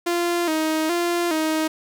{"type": "tone with vibrato", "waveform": "sawtooth", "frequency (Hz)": 329.9, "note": "E4", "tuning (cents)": 1, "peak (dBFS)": -16, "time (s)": [0.06, 1.68], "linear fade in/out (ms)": 10, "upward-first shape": "square", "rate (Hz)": 1.2, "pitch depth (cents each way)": 83, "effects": []}